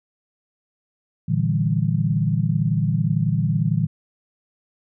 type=chord; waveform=sine; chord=E half-diminished seventh; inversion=second; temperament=equal with one note detuned; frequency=114.01 / 146.83 / 164.81 / 196 Hz; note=Bb2 / D3 / E3 / G3; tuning=-38 / 0 / 0 / 0 cents; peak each=-23 / -22 / -22 / -27 dBFS; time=1.28-3.87 s; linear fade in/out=10 ms; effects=none